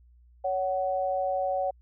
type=tone pair together; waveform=sine; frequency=560 / 747.5 Hz; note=C#5 / F#5; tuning=+18 / +17 cents; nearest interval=perfect fourth; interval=499 cents; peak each=-28 dBFS; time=0.44-1.71 s; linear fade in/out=10 ms; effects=added 60 Hz sine -54 dBFS peak until 1.81 s